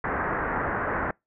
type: low-pass noise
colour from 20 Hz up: white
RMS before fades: -28 dBFS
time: 0.04-1.11 s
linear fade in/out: 2 ms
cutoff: 1800 Hz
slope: 48 dB/octave
effects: noise-tail reverb RT60 0.2 s tail -26 dB re dry